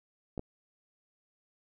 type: clicks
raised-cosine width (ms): 2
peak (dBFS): -24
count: 2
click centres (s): 0.378 / 0.394
effects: none